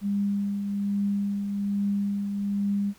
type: tone with tremolo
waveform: sine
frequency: 201.3 Hz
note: G3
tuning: 46 cents sharp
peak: -22 dBFS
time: 0.01-2.94 s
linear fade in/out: 50 ms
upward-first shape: triangle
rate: 1.2 Hz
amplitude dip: 45%
effects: pink hiss -56 dBFS RMS until 2.98 s